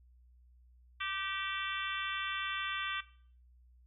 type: harmonic tone with a mistuned harmonic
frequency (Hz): 386.5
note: G4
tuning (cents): -24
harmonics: 3 / 4 / 5 / 6 / 7 / 8 / 9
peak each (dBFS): -40 / -41 / -43 / -43 / -43 / -44 / -44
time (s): 1-3.01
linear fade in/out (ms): 10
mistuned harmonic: 3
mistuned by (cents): +32
effects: noise-tail reverb RT60 0.5 s tail -17 dB re dry + added 61 Hz sine -59 dBFS peak until 3.86 s